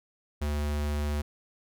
square tone, 73.8 Hz, D2, 9 cents sharp, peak -28 dBFS, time 0.41-1.22 s, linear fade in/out 10 ms, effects none

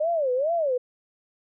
sine tone with vibrato, 584 Hz, D5, 10 cents flat, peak -21 dBFS, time 0-0.78 s, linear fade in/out 10 ms, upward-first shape sine, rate 2.3 Hz, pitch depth 280 cents each way, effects none

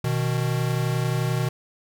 square tone pair together, 124.15 / 155.56 Hz, B2 / D#3, +9 / 0 cents, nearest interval major third, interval 391 cents, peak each -24 / -27 dBFS, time 0.04-1.49 s, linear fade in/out 5 ms, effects none

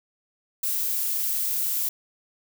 violet noise, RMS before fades -26 dBFS, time 0.63-1.89 s, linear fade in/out 5 ms, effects none

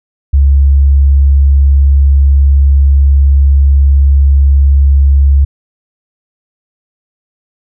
sine tone, 69.3 Hz, C#2, in tune, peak -3 dBFS, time 0.33-5.45 s, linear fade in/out 10 ms, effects none

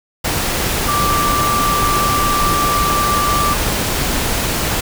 sine tone in noise, 1173 Hz, D6, 2 cents flat, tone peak -15 dBFS, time 0.88-3.54 s, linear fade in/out 10 ms, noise pink, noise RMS -18 dBFS, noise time 0.24-4.81 s, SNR 0 dB, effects none

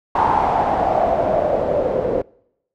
white noise with low-pass filter sweep, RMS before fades -18 dBFS, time 0.15-2.22 s, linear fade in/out 5 ms, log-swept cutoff 920 to 490 Hz, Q 5.9, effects noise-tail reverb RT60 0.8 s tail -26 dB re dry

